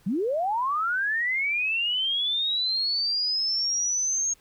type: linear sweep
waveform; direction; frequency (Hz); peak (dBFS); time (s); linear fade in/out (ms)
sine; up; 164.81 to 6550; -23; 0.06-4.34; 10
effects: pink hiss -60 dBFS RMS until 4.4 s